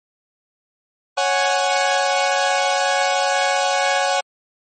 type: chord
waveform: sawtooth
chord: C# suspended fourth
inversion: none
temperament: equal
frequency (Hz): 554.4 / 740 / 830.6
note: C#5 / F#5 / G#5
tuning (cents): 0 / 0 / 0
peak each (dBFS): -17 / -16 / -18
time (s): 1.17-4.21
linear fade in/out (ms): 10
effects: MP3 32 kbps